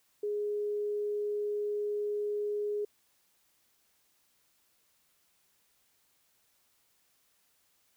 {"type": "tone", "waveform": "sine", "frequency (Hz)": 415.3, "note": "G#4", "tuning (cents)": 0, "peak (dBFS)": -30, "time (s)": [0.23, 2.85], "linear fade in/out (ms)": 5, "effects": ["white hiss -71 dBFS RMS until 7.96 s"]}